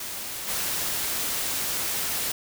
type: noise with level steps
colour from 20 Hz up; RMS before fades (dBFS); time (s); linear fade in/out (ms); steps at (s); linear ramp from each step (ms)
white; -34 / -28; 0-2.32; 5; 0.47; 20
effects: none